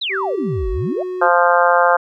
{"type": "exponential two-way sweep", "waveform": "sine", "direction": "down then up", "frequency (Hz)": [4186, 42.01, 743], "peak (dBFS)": -19, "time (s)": [0.01, 1.03], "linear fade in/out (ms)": 10, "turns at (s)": 0.7}
{"type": "tone with pitch glide", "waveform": "triangle", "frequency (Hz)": [387, 366.5], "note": ["G4", "F#4"], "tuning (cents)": [-22, -16], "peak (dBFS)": -20, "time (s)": [0.09, 1.3], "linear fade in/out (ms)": 50, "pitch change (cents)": -94, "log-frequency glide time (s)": [0.49, 0.83]}
{"type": "harmonic tone", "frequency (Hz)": 174.61, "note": "F3", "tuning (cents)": 0, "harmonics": [3, 4, 5, 6, 7, 8, 9], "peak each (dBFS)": [-16, -17, -18, -19, -19, -20, -21], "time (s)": [1.21, 1.97], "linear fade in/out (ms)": 10}
{"effects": []}